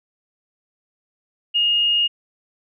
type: tone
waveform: sine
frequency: 2851 Hz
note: F7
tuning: 35 cents sharp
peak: -15 dBFS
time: 1.54-2.08 s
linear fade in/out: 20 ms
effects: none